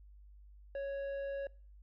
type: tone with tanh clipping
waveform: sine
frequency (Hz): 554.4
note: C#5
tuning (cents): 0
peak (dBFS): -38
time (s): 0.75-1.47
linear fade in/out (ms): 2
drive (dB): 8
effects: noise-tail reverb RT60 0.5 s tail -25 dB re dry + added 50 Hz sine -54 dBFS peak until 1.82 s